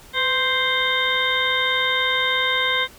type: harmonic tone with a mistuned harmonic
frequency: 523.3 Hz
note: C5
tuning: in tune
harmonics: 1 / 2 / 3 / 4 / 6 / 7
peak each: -29 / -26 / -25 / -23 / -27 / -24 dBFS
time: 0.13-2.88 s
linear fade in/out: 50 ms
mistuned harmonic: 1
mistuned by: -55 cents
effects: pink hiss -46 dBFS RMS until 2.98 s